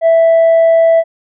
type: tone with tanh clipping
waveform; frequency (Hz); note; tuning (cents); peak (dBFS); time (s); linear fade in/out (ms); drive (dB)
sine; 659.3; E5; 0; -6; 0.01-1.04; 50; 1
effects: none